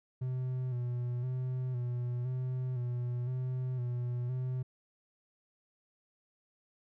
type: tone with vibrato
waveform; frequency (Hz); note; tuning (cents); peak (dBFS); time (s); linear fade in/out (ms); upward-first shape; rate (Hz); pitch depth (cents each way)
triangle; 125; B2; +21; -30; 0.21-4.63; 10; square; 0.98; 40
effects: none